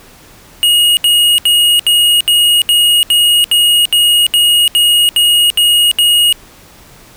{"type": "tone bursts", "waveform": "square", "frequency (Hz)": 2876, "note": "F#7", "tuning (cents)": -50, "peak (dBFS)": -7, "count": 14, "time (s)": [0.63, 6.326], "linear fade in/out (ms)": 0, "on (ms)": 340, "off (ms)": 72, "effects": ["pink hiss -40 dBFS RMS until 7.16 s"]}